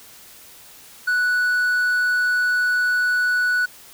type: tone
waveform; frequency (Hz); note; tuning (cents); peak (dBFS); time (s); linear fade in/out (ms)
triangle; 1478; F#6; -2; -15; 1.07-3.66; 10
effects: white hiss -45 dBFS RMS until 3.93 s